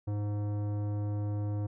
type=tone with tanh clipping; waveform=sine; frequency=103.5 Hz; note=G#2; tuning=5 cents flat; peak=-32 dBFS; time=0.07-1.67 s; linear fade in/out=10 ms; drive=15 dB; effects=none